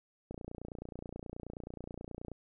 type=click train; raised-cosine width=2 ms; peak=-29 dBFS; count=60; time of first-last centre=0.31-2.317 s; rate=29.4 Hz; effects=none